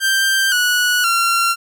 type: tone with pitch steps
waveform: sawtooth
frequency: 1574 / 1468.6 / 1370.2 Hz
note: G6 / F#6 / F6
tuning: +7 / -13 / -33 cents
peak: -10 dBFS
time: 0-1.56 s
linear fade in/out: 50 ms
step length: 520 ms
effects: none